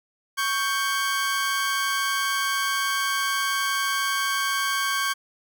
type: tone pair together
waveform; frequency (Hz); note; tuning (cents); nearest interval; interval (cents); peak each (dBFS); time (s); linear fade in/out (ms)
sawtooth; 1112 / 1572.7; C#6 / G6; +5 / +5; tritone; 600; -22; 0.37-5.14; 20
effects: none

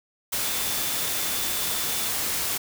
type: tone in noise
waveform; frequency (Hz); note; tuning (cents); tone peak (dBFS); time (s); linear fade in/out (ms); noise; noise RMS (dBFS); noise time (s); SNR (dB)
sine; 3520; A7; 0; -37; 0.43-2.1; 10; white; -27; 0.32-2.58; -13
effects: none

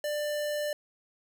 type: tone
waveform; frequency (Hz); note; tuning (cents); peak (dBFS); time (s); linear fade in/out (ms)
square; 593; D5; +17; -30; 0.04-0.73; 2
effects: none

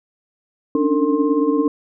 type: tone cluster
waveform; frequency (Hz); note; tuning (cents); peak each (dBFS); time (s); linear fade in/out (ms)
sine; 272.8 / 283.5 / 301.1 / 453.7 / 1059; C#4 / C#4 / D4 / A#4 / C6; -28 / +39 / +43 / -47 / +21; -26 / -19 / -19 / -20 / -28; 0.75-1.68; 2
effects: none

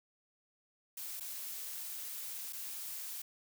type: noise with dropouts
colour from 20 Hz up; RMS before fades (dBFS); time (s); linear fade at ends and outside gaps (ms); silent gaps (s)
blue; -43; 0.97-3.22; 5; 1.199-1.206 / 2.526-2.53
effects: none

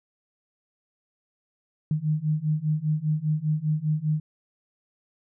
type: beating tone pair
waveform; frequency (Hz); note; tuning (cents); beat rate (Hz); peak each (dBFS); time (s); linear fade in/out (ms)
sine; 151.1 / 156.1; D3 / D#3; +50 / +6; 5; -26 / -25; 1.91-4.2; 2
effects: none

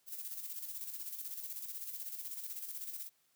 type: noise with tremolo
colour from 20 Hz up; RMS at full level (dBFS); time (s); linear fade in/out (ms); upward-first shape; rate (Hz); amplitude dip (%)
violet; -42; 0.06-3.1; 50; square; 16; 50
effects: white hiss -74 dBFS RMS until 3.35 s + high-pass 100 Hz 12 dB/octave

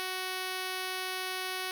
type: tone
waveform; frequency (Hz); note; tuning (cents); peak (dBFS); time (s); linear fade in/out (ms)
5% pulse; 372.2; F#4; +10; -22; 0-1.71; 0
effects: none

